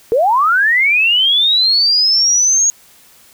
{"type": "linear sweep", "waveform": "sine", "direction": "up", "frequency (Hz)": [430.2, 6660], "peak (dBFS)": -9, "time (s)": [0.12, 2.7], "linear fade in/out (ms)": 0, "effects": ["white hiss -46 dBFS RMS until 3.33 s"]}